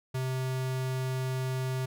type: tone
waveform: square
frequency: 130 Hz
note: C3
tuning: 11 cents flat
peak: -30 dBFS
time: 0.14-1.86 s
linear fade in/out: 10 ms
effects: none